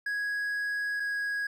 triangle tone pair in turn, 1661.2 / 1654.3 Hz, G#6 / G#6, 0 / -7 cents, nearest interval unison, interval 7 cents, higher first, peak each -27 dBFS, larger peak neither, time 0.06-1 / 1-1.47 s, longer first, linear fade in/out 5 ms, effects none

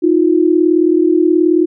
sine tone pair together, 316.3 / 355 Hz, D#4 / F4, +29 / +28 cents, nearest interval major second, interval 199 cents, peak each -11 dBFS, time 0.02-1.66 s, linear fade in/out 20 ms, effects none

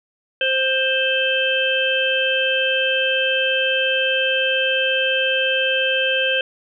harmonic tone with a mistuned harmonic, 525 Hz, C5, 6 cents sharp, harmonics 1 / 3 / 5 / 6, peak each -22 / -22 / -22 / -22 dBFS, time 0.41-6.41 s, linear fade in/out 2 ms, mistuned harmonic 6, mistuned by -15 cents, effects none

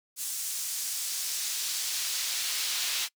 brown noise with high-pass filter sweep, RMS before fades -32 dBFS, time 0.16-3.09 s, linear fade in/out 50 ms, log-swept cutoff 7800 to 3600 Hz, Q 1, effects noise-tail reverb RT60 0.1 s tail -24 dB re dry

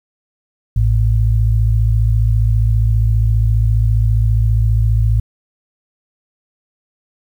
sine tone pair together, 55.16 / 110 Hz, A1 / A2, +5 / 0 cents, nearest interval octave, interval 1195 cents, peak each -13 dBFS, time 0.76-5.2 s, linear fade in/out 5 ms, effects 8-bit

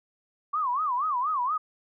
sine tone with vibrato, 1109 Hz, C#6, in tune, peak -24 dBFS, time 0.53-1.58 s, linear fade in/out 10 ms, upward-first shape sine, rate 4.2 Hz, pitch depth 240 cents each way, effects none

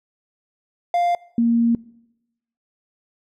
triangle / sine tone pair in turn, 698.5 / 233.1 Hz, F5 / A#3, 0 / 0 cents, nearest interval octave + perfect fifth, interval 1900 cents, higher first, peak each -14 / -14 dBFS, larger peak neither, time 0.94-1.15 / 1.38-1.75 s, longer second, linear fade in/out 2 ms, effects noise-tail reverb RT60 0.9 s tail -23 dB re dry

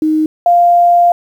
sine tone pair in turn, 311.1 / 697.2 Hz, D#4 / F5, 0 / -3 cents, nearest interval octave + major second, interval 1397 cents, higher second, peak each -9 / -5 dBFS, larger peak second, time 0.02-0.26 / 0.46-1.12 s, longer second, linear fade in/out 2 ms, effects 7-bit

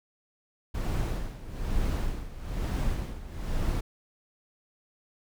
brown noise with tremolo, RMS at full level -27 dBFS, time 0.74-3.81 s, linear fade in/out 10 ms, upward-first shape sine, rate 1.1 Hz, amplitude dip 80%, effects none

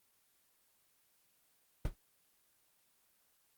brown noise with exponential decay, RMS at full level -28 dBFS, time 1.85-1.96 s, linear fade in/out 2 ms, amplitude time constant 22 ms, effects white hiss -73 dBFS RMS until 3.57 s + Opus 24 kbps

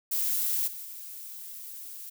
violet noise with level steps, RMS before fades -28 / -40 / -42 dBFS, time 0.11-2.1 s, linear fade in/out 10 ms, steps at 0.67 / 0.84 s, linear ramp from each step 10 ms, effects none

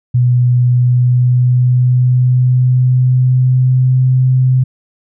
sine tone with pitch glide, 123.47 to 128.79 Hz, B2 to C3, 0 to -27 cents, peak -7 dBFS, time 0.14-4.64 s, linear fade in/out 10 ms, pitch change +73 cents, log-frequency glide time 0.66-4.12 s, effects none

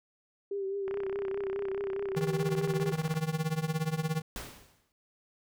sine tone with vibrato, 393.2 Hz, G4, 5 cents sharp, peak -31 dBFS, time 0.51-2.92 s, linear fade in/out 5 ms, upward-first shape triangle, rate 4.8 Hz, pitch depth 46 cents each way
click train, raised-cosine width 0.5 ms, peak -27 dBFS, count 75, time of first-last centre 0.88-3.171 s, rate 32.3 Hz
square tone with tremolo, 158.4 Hz, D#3, 31 cents sharp, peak -26 dBFS, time 2.16-4.22 s, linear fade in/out 10 ms, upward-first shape triangle, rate 17 Hz, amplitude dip 95%
pink noise with exponential decay, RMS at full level -38 dBFS, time 4.36-4.92 s, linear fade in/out 1 ms, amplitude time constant 120 ms
effects none

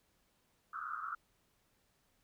pink band-pass noise, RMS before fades -42 dBFS, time 0.73-1.15 s, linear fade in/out 5 ms, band 1200 to 1400 Hz, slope 96 dB/octave, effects pink hiss -75 dBFS RMS until 2.23 s

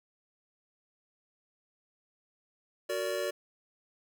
square chord, Gb augmented, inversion none, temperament just, 370 / 462.5 / 578.1 Hz, Gb4 / Bb4 / D5, 0 / -14 / -27 cents, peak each -37 / -38 / -34 dBFS, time 2.89-3.31 s, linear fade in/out 10 ms, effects none

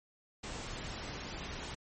pink noise, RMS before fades -42 dBFS, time 0.43-1.75 s, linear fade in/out 10 ms, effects MP3 32 kbps

